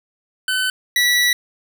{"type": "tone pair in turn", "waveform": "25% pulse", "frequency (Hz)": [1515, 1951.5], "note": ["F#6", "B6"], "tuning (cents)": [40, -21], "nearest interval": "major third", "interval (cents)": 439, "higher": "second", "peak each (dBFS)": [-14, -10], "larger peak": "second", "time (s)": [[0.48, 0.7], [0.96, 1.33]], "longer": "second", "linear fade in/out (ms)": 2, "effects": []}